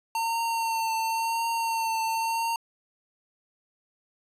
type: tone with vibrato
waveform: square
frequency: 908 Hz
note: A#5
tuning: 46 cents flat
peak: -26 dBFS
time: 0.15-2.56 s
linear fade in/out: 2 ms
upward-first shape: triangle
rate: 0.94 Hz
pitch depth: 26 cents each way
effects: resampled to 32000 Hz